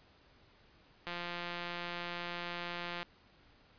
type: click train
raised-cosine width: 0.3 ms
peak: -24 dBFS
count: 342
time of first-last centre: 1.07-3.03 s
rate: 174 Hz
effects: pink hiss -64 dBFS RMS until 3.78 s + resampled to 11025 Hz